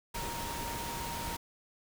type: tone in noise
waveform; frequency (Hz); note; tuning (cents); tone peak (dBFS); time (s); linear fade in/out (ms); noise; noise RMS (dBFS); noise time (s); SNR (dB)
sine; 934; A#5; +3; -40; 0.14-1.37; 10; pink; -39; 0.14-1.37; -4
effects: none